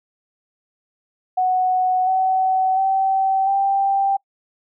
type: tone with pitch steps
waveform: sine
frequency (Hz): 740 / 755.1 / 770.5 / 786.3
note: F#5 / F#5 / G5 / G5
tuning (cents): 0 / +35 / -30 / +5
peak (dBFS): -15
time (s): 1.37-4.17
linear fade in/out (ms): 10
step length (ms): 700
effects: noise-tail reverb RT60 0.1 s tail -25 dB re dry